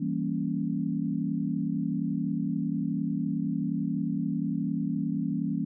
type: chord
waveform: sine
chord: E diminished seventh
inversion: none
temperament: equal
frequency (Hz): 164.81 / 196 / 233.1 / 277.2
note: E3 / G3 / Bb3 / Db4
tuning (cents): 0 / 0 / 0 / 0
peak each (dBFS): -32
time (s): 0-5.65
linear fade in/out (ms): 10
effects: none